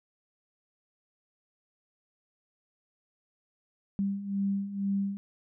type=beating tone pair; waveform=sine; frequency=196.4 / 198.5 Hz; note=G3 / G3; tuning=+4 / +22 cents; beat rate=2.1 Hz; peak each=-34 / -29 dBFS; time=3.99-5.17 s; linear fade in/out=0 ms; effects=none